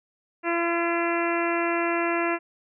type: harmonic tone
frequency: 340 Hz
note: F4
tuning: 46 cents flat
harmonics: 1 / 2 / 3 / 4 / 5 / 6 / 7 / 8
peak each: -26 / -29 / -31 / -32 / -33 / -34 / -34 / -35 dBFS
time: 0.43-2.39 s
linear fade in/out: 50 ms
effects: none